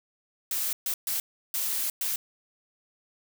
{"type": "noise bursts at uneven times", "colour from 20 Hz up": "blue", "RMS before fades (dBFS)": -29, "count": 5, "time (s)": [[0.51, 0.73], [0.86, 0.94], [1.07, 1.2], [1.54, 1.9], [2.01, 2.16]], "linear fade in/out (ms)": 2, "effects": []}